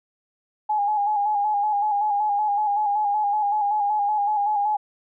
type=tone with vibrato; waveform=sine; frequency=830.6 Hz; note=G#5; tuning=in tune; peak=-19 dBFS; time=0.69-4.77 s; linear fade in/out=10 ms; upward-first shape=square; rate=5.3 Hz; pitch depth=40 cents each way; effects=none